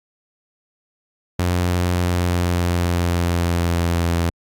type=tone with pitch glide; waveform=sawtooth; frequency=88.8 to 84.84 Hz; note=F2 to F2; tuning=+29 to -50 cents; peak=-13 dBFS; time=1.39-4.3 s; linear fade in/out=5 ms; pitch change=-79 cents; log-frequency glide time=1.93-4.19 s; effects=Opus 48 kbps